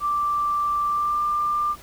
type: tone with pitch glide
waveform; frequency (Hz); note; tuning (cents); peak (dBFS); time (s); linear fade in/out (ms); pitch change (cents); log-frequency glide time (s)
sine; 1174.7 to 1191.1; D6 to D6; 0 to +24; -20; 0-1.76; 50; +24; 0.87-1.21
effects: added 51 Hz sine -49 dBFS peak until 1.82 s + pink hiss -46 dBFS RMS until 1.82 s